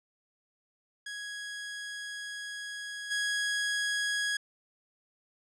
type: tone with level steps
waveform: sawtooth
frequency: 1661.2 Hz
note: G#6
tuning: in tune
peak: -34 / -25 dBFS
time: 1.06-4.37 s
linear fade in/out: 5 ms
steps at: 3.1 s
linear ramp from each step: 20 ms
effects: resampled to 22050 Hz